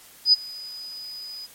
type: tone with ADSR envelope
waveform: sine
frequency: 4978 Hz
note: D#8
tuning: in tune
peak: -10 dBFS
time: 0.25-1.47 s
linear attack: 79 ms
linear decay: 21 ms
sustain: -24 dB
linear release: 22 ms
effects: white hiss -49 dBFS RMS until 1.54 s + MP3 64 kbps